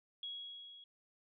sine tone with level ramp, 3322 Hz, G#7, in tune, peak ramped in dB -40 to -54 dBFS, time 0.23-0.84 s, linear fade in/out 2 ms, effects none

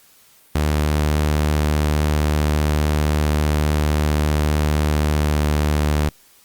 sawtooth tone with pitch glide, 75.3 to 74.82 Hz, D2 to D2, +44 to +33 cents, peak -12 dBFS, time 0.55-6.09 s, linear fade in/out 5 ms, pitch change -11 cents, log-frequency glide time 5.07-5.25 s, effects white hiss -52 dBFS RMS until 6.44 s + Opus 48 kbps

